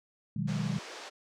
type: chord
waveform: sine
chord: G# minor seventh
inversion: first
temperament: equal with one note detuned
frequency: 123.47 / 155.56 / 185 / 205.3 Hz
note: B2 / D#3 / F#3 / G#3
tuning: 0 / 0 / 0 / -20 cents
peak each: -36 / -33 / -36 / -35 dBFS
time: 0.36-0.79 s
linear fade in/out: 5 ms
type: band-pass noise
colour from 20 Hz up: pink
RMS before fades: -45 dBFS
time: 0.47-1.1 s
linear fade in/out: 20 ms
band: 390 to 6700 Hz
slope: 24 dB/octave
effects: none